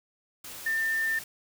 sine tone in noise, 1796 Hz, A6, 35 cents sharp, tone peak -25 dBFS, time 0.66-1.19 s, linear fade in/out 5 ms, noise white, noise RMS -42 dBFS, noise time 0.44-1.24 s, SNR +14 dB, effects none

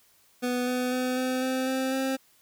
25% pulse tone with pitch steps, 247.6 / 250.5 / 253.4 / 256.3 / 259.3 / 262.3 / 265.4 Hz, B3 / B3 / B3 / C4 / C4 / C4 / C4, +5 / +25 / +45 / -36 / -15 / +4 / +25 cents, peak -22 dBFS, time 0.42-2.17 s, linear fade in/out 20 ms, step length 250 ms, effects white hiss -62 dBFS RMS until 2.41 s

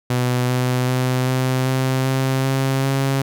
sawtooth tone with pitch steps, 124.7 / 126.22 / 127.76 / 129.32 / 130.9 / 132.5 / 134.11 / 135.75 Hz, B2 / B2 / C3 / C3 / C3 / C3 / C3 / C#3, +17 / +38 / -41 / -20 / +1 / +22 / +43 / -36 cents, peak -13 dBFS, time 0.1-3.22 s, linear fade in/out 5 ms, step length 390 ms, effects none

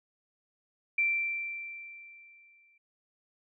sine tone with exponential decay, 2349 Hz, D7, in tune, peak -23 dBFS, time 0.98-2.78 s, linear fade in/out 5 ms, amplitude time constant 390 ms, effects none

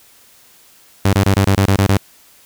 sawtooth tone bursts, 98 Hz, G2, in tune, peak -6 dBFS, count 9, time 1.05-1.972 s, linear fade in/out 5 ms, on 82 ms, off 23 ms, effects white hiss -48 dBFS RMS until 2.45 s

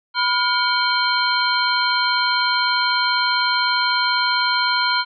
sine tone cluster, 990 / 1425 / 2254 / 3132 / 4161 Hz, B5 / F6 / C#7 / G7 / C8, +4 / +34 / +28 / -2 / -10 cents, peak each -21 / -21 / -28 / -26 / -22 dBFS, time 0.14-5.05 s, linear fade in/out 50 ms, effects none

